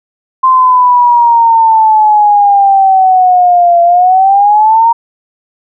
sine exponential two-way sweep, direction down then up, 1046.5 to 684 to 936 Hz, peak -3 dBFS, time 0.43-4.93 s, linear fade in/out 10 ms, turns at 3.82 s, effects none

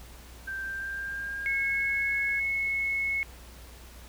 sine tone with pitch glide, 1568 to 1660.3 Hz, G6 to G#6, 0 to -1 cents, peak -32 dBFS, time 0.47-2.4 s, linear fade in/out 10 ms, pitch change +99 cents, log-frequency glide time 0.63-2.14 s
sine tone, 2189 Hz, C#7, 22 cents flat, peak -26 dBFS, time 1.46-3.23 s, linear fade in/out 0 ms
effects added 60 Hz sine -47 dBFS peak until 4.08 s + pink hiss -51 dBFS RMS until 4.08 s

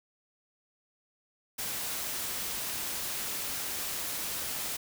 white noise, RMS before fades -35 dBFS, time 1.58-4.77 s, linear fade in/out 10 ms, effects none

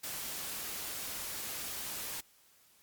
white noise, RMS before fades -40 dBFS, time 0.03-2.21 s, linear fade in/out 10 ms, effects white hiss -65 dBFS RMS until 2.82 s + Opus 48 kbps

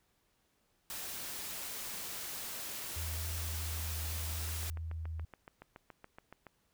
white noise, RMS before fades -42 dBFS, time 0.9-4.7 s, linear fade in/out 0 ms
sine tone with vibrato, 80.3 Hz, E2, 45 cents flat, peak -37 dBFS, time 2.96-5.25 s, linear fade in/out 5 ms, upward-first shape triangle, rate 0.67 Hz, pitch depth 22 cents each way
click train, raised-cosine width 0.5 ms, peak -34 dBFS, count 15, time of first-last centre 4.49-6.467 s, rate 7.08 Hz
effects pink hiss -75 dBFS RMS until 6.73 s

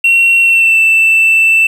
triangle tone with pitch glide, 2729 to 2662 Hz, F7 to E7, -41 to +16 cents, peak -3 dBFS, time 0.04-1.67 s, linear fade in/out 5 ms, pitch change -43 cents, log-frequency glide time 0.41-0.79 s, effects tanh soft clip ceiling -1 dBFS + 7-bit

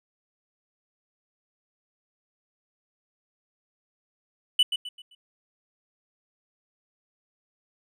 triangle tone with echo, 2975 Hz, F#7, 9 cents sharp, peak -14 dBFS, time 4.59-4.63 s, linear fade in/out 5 ms, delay 130 ms, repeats 4, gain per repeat -9 dB, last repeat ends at 5.15 s, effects none

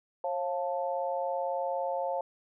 sine chord, Db augmented, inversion none, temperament equal with one note detuned, 540.8 / 698.5 / 880 Hz, Db5 / F5 / A5, -43 / 0 / 0 cents, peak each -32 / -34 / -35 dBFS, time 0.24-2.21 s, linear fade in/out 2 ms, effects none

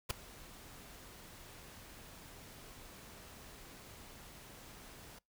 pink noise with ADSR envelope, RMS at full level -32 dBFS, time 0.09-5.19 s, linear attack 17 ms, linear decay 5 ms, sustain -22 dB, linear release 8 ms, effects noise-tail reverb RT60 0.2 s tail -25 dB re dry

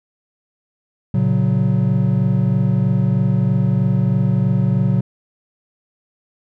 triangle chord, F# major, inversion first, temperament just, 115.62 / 138.75 / 185 Hz, A#2 / C#3 / F#3, -14 / +2 / 0 cents, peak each -16 dBFS, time 1.14-5.01 s, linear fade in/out 5 ms, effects none

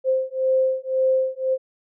sine beating tone pair, 522 / 523.9 Hz, C5 / C5, -4 / +2 cents, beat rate 1.9 Hz, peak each -21 dBFS, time 0.04-1.58 s, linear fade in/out 50 ms, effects none

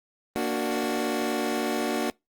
25% pulse chord, Bb augmented, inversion none, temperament equal, 233.1 / 293.7 / 370 Hz, Bb3 / D4 / F#4, 0 / 0 / 0 cents, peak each -26 dBFS, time 0.36-2.1 s, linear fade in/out 0 ms, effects noise-tail reverb RT60 0.2 s tail -25 dB re dry + Opus 24 kbps

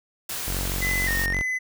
white noise, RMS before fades -31 dBFS, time 0.29-1.26 s, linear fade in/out 5 ms
sawtooth tone, 46.25 Hz, F#1, in tune, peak -23 dBFS, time 0.47-1.42 s, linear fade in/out 10 ms
triangle tone with vibrato, 1930 Hz, B6, 40 cents flat, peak -22 dBFS, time 0.81-1.59 s, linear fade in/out 20 ms, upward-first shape square, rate 1.9 Hz, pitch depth 78 cents each way
effects none

